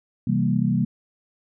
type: chord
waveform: sine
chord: C dominant seventh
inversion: none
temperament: equal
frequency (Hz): 130.81 / 164.81 / 196 / 233.1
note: C3 / E3 / G3 / Bb3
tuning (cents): 0 / 0 / 0 / 0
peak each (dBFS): -24 / -25 / -23 / -24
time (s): 0.27-0.85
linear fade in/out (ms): 5
effects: none